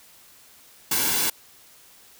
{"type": "noise with comb filter", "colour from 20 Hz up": "white", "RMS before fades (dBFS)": -23, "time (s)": [0.91, 1.3], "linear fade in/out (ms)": 5, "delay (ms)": 1.6, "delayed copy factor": -0.6, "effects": ["white hiss -52 dBFS RMS until 2.19 s"]}